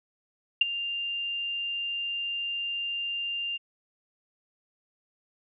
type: tone with ADSR envelope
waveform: sine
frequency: 2794 Hz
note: F7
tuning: in tune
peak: -14 dBFS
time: 0.61-3.58 s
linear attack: 5 ms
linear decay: 17 ms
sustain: -15 dB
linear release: 22 ms
effects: none